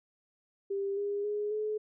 sine tone with pitch steps, 395.8 / 406 / 416.4 / 427.2 Hz, G4 / G#4 / G#4 / G#4, +17 / -39 / +5 / +49 cents, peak -30 dBFS, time 0.7-1.78 s, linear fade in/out 10 ms, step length 270 ms, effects none

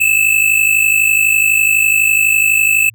square tone pair together, 2600 / 2652 Hz, E7 / E7, -24 / +10 cents, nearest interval unison, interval 34 cents, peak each -13 dBFS, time 0-2.9 s, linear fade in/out 10 ms, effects added 112 Hz sine -40 dBFS peak until 2.94 s

